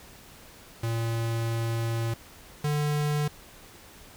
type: tone pair in turn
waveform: square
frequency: 114.8 / 148.2 Hz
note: A#2 / D3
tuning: -26 / +16 cents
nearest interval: major third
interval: 442 cents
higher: second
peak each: -27 / -25 dBFS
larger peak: second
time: 0.83-2.14 / 2.64-3.28 s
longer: first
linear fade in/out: 5 ms
effects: pink hiss -50 dBFS RMS until 4.16 s